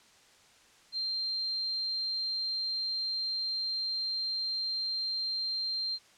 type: tone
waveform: sine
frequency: 4168 Hz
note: C8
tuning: 7 cents flat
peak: -30 dBFS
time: 0.92-5.99 s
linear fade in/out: 50 ms
effects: white hiss -60 dBFS RMS until 6.17 s + low-pass 7000 Hz 12 dB/octave